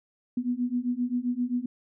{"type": "beating tone pair", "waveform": "sine", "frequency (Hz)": [241.5, 249.1], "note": ["B3", "B3"], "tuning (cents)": [-39, 15], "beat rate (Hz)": 7.6, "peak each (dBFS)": [-29, -28], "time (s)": [0.37, 1.66], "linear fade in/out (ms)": 5, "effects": []}